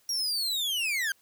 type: linear sweep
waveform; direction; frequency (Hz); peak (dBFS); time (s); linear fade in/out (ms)
40% pulse; down; 5680 to 1538; -26; 0.09-1.12; 2
effects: white hiss -65 dBFS RMS until 1.21 s